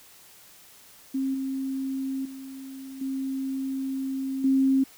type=tone with level steps; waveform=sine; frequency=267.5 Hz; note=C4; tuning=38 cents sharp; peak=-24 / -27 / -37 / -27 / -18 dBFS; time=1.14-4.84 s; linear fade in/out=10 ms; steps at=1.34 / 2.25 / 3.01 / 4.44 s; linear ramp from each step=5 ms; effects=white hiss -52 dBFS RMS until 4.97 s